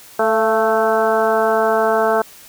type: harmonic tone with a mistuned harmonic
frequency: 220 Hz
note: A3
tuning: in tune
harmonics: 1 / 2 / 3 / 4 / 5 / 6 / 7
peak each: -27 / -18 / -17 / -21 / -25 / -23 / -25 dBFS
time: 0.19-2.22 s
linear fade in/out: 5 ms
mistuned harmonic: 3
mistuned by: +36 cents
effects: white hiss -42 dBFS RMS until 2.48 s

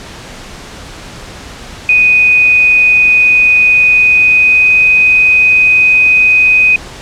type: tone with pitch glide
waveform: sine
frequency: 2489 to 2503 Hz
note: D#7 to D#7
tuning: 0 to +10 cents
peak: -4 dBFS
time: 1.89-6.76 s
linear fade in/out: 2 ms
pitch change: +10 cents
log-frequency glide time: 3.9-4.72 s
effects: pink hiss -29 dBFS RMS until 7.01 s + low-pass 7000 Hz 12 dB/octave

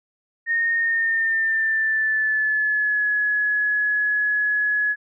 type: tone with pitch glide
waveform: sine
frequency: 1844 to 1691 Hz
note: A#6 to G#6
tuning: -19 to +31 cents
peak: -18 dBFS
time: 0.46-4.96 s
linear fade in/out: 50 ms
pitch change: -150 cents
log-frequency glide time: 0.75-3.06 s
effects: none

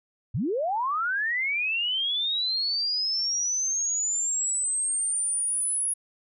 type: linear sweep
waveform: sine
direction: up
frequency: 84.5 to 10480 Hz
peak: -24 dBFS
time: 0.34-5.94 s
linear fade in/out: 10 ms
effects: none

